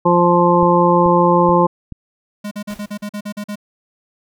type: harmonic tone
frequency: 174.61 Hz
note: F3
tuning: in tune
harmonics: 1 / 2 / 3 / 5 / 6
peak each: -16 / -16 / -16 / -16 / -16 dBFS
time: 0.05-1.67 s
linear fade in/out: 10 ms
type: click train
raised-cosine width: 5 ms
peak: -17 dBFS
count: 4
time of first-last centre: 0.63-1.923 s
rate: 2.32 Hz
type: tone bursts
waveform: square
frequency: 206.8 Hz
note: G#3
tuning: 7 cents flat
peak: -24 dBFS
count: 10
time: 2.44-3.557 s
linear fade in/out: 10 ms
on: 73 ms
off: 43 ms
type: noise with exponential decay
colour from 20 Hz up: pink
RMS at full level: -36 dBFS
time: 2.7-3.08 s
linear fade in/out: 0 ms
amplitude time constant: 81 ms
effects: none